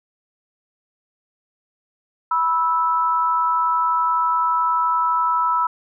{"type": "tone pair together", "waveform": "sine", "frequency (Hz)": [982, 1313.7], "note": ["B5", "E6"], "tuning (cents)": [-10, -6], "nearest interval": "perfect fourth", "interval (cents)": 504, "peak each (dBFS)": -19, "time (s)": [2.31, 5.67], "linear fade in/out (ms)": 5, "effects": []}